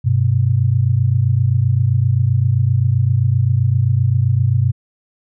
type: tone pair together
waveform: sine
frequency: 99.23 / 126.9 Hz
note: G2 / B2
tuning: +22 / +47 cents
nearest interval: major third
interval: 425 cents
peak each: -15 / -14 dBFS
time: 0.04-4.72 s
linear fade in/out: 20 ms
effects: none